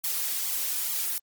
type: noise with flanger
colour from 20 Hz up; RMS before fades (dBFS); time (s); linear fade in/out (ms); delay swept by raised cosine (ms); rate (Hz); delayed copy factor
blue; -29; 0.04-1.18; 0; 0.9 to 5.7; 2.3; +0.85
effects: Opus 48 kbps